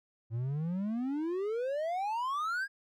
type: exponential sweep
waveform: triangle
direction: up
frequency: 110 to 1661.2 Hz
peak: -29 dBFS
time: 0.3-2.68 s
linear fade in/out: 50 ms
effects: none